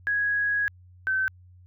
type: tone pair in turn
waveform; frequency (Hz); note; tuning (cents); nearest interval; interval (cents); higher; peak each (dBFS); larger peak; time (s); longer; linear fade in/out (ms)
sine; 1661.2 / 1536.7; G#6 / G6; 0 / -35; minor second; 135; first; -22; neither; 0.07-0.68 / 1.07-1.28; first; 0
effects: added 90 Hz sine -49 dBFS peak until 1.66 s